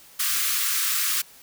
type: high-pass noise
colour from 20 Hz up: white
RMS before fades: -24 dBFS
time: 0.19-1.22 s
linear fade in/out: 10 ms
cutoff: 1100 Hz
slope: 96 dB/octave
effects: white hiss -50 dBFS RMS until 1.42 s